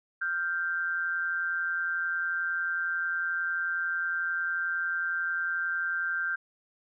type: tone pair together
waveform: sine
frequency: 1396.9 / 1568 Hz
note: F6 / G6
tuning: 0 / 0 cents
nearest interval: major second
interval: 200 cents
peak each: -32 / -29 dBFS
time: 0.21-6.36 s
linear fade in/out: 10 ms
effects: none